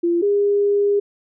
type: tone pair in turn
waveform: sine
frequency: 342.9 / 406.3 Hz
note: F4 / G#4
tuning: -32 / -38 cents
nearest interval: minor third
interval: 294 cents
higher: second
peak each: -15 / -14 dBFS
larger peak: second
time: 0.03-0.22 / 0.22-1 s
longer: second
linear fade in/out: 10 ms
effects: none